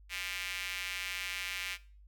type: tone with high-pass filter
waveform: square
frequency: 93.3 Hz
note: F#2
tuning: 15 cents sharp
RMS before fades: -39 dBFS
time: 0.09-1.78 s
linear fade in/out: 50 ms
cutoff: 2300 Hz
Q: 2.7
effects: noise-tail reverb RT60 0.4 s tail -18 dB re dry + added 50 Hz sine -54 dBFS peak until 2.07 s